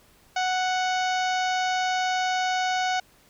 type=harmonic tone; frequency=740 Hz; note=F#5; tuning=in tune; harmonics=1 / 2 / 3 / 4 / 5 / 6 / 7 / 8 / 9; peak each=-24 / -30 / -34 / -36 / -38 / -40 / -41 / -42 / -43 dBFS; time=0.36-3 s; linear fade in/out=5 ms; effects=pink hiss -58 dBFS RMS until 3.29 s